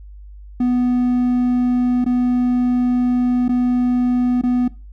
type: tone with dropouts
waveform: triangle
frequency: 247.4 Hz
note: B3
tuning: 3 cents sharp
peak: -12 dBFS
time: 0.6-4.68 s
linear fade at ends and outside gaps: 5 ms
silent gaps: 2.044-2.061 / 3.482-3.491 / 4.414-4.435 s
effects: noise-tail reverb RT60 0.3 s tail -19 dB re dry + added 50 Hz sine -35 dBFS peak until 4.92 s